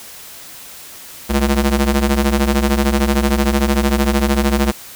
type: ring-modulated tone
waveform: sawtooth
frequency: 138.59 Hz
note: C#3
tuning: in tune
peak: -6 dBFS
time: 1.29-4.72 s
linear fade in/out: 20 ms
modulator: 75.9 Hz
effects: white hiss -36 dBFS RMS until 4.95 s